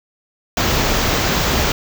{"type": "band-stop noise", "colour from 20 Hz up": "pink", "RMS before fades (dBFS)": -17, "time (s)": [0.57, 1.72], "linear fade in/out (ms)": 2, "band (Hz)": [7200, 14000], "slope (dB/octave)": 48, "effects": []}